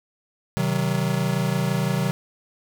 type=chord; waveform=square; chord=C diminished; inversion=none; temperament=just; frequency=130.81 / 156.98 / 188.37 Hz; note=C3 / Eb3 / Gb3; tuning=0 / +16 / +31 cents; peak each=-26 dBFS; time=0.57-2.11 s; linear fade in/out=0 ms; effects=none